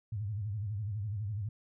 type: tone with vibrato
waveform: sine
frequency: 103.9 Hz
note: G#2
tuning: 1 cent sharp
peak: -33 dBFS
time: 0.12-1.49 s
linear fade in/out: 5 ms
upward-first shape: sine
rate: 12 Hz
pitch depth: 140 cents each way
effects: none